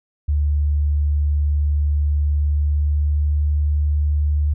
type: tone with pitch glide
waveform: sine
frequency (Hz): 73.42 to 74.06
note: D2 to D2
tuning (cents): 0 to +15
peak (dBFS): -15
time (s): 0.28-4.54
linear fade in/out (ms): 10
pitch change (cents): +15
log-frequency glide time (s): 2.33-3.42
effects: none